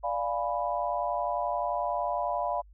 sine chord, D diminished seventh, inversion none, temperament equal, 587.3 / 698.5 / 830.6 / 987.8 Hz, D5 / F5 / Ab5 / Cb6, 0 / 0 / 0 / 0 cents, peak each -33 / -31 / -36 / -32 dBFS, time 0.03-2.62 s, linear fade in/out 20 ms, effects added 50 Hz sine -51 dBFS peak until 2.73 s

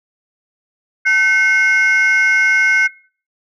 sine tone pair together, 1525 / 2157 Hz, G6 / C#7, -48 / -48 cents, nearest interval tritone, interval 600 cents, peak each -11 dBFS, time 1.05-2.88 s, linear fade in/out 20 ms, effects noise-tail reverb RT60 0.4 s tail -19 dB re dry + tanh soft clip ceiling -7 dBFS

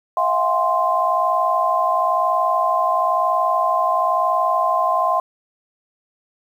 sine tone cluster, 652 / 713 / 806 / 1046 Hz, E5 / F5 / G5 / C6, -19 / +36 / +48 / -1 cents, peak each -22 / -21 / -27 / -18 dBFS, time 0.17-5.2 s, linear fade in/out 2 ms, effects 8-bit

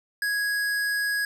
sine tone with hard clipping, 1661 Hz, G#6, in tune, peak -25 dBFS, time 0.22-1.25 s, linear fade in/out 2 ms, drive 17 dB, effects none

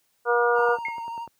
harmonic tone, 239.1 Hz, A#3, 44 cents sharp, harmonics 2 / 3 / 4 / 5 / 6, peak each -21 / -27 / -27 / -27 / -25 dBFS, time 0.25-0.78 s, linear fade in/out 50 ms
triangle tone with vibrato, 928 Hz, A#5, 8 cents flat, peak -29 dBFS, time 0.54-1.28 s, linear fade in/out 50 ms, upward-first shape sine, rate 12 Hz, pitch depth 21 cents each way
click train, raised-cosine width 1 ms, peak -30 dBFS, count 8, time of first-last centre 0.59-1.276 s, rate 10.2 Hz
sine tone with exponential decay, 2149 Hz, C7, 46 cents sharp, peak -24 dBFS, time 0.85-1.05 s, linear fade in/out 2 ms, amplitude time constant 43 ms
effects white hiss -69 dBFS RMS until 1.39 s + high-pass 80 Hz 12 dB/octave

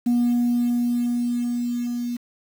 sine tone with level ramp, 240.9 Hz, B3, 43 cents flat, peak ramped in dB -14 to -24 dBFS, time 0.06-2.17 s, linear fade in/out 10 ms, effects tanh soft clip ceiling -15 dBFS + 7-bit

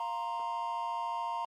triangle chord, F suspended fourth, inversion none, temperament equal, 698.5 / 932.3 / 1046.5 Hz, F5 / Bb5 / C6, 0 / 0 / 0 cents, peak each -38 / -32 / -37 dBFS, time 0-1.45 s, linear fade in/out 2 ms, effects tanh soft clip ceiling -24 dBFS + Opus 32 kbps

